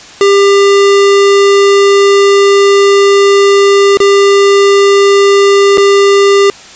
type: tone with dropouts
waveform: square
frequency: 398.8 Hz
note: G4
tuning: 30 cents sharp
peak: -4 dBFS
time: 0.21-6.5 s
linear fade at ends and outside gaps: 1 ms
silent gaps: 3.972-4.002 / 5.774-5.78 s
effects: white hiss -32 dBFS RMS until 6.75 s + resampled to 16000 Hz